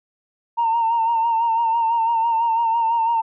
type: tone with vibrato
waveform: sine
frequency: 917 Hz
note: A#5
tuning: 29 cents flat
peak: -15 dBFS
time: 0.57-3.22 s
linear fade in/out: 20 ms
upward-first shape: sine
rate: 6 Hz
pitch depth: 44 cents each way
effects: tanh soft clip ceiling -12 dBFS